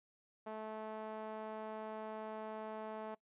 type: tone with band-pass filter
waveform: sawtooth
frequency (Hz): 217.4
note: A3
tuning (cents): -21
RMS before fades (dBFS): -45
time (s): 0.46-3.15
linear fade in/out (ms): 10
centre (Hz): 730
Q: 1.6
effects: noise-tail reverb RT60 0.1 s tail -22 dB re dry + resampled to 8000 Hz